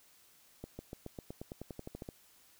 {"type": "accelerating click train", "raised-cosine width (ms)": 2, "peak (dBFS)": -29, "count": 15, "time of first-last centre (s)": [0.64, 2.089], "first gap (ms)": 150, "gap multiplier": 0.94, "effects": ["white hiss -64 dBFS RMS until 2.59 s"]}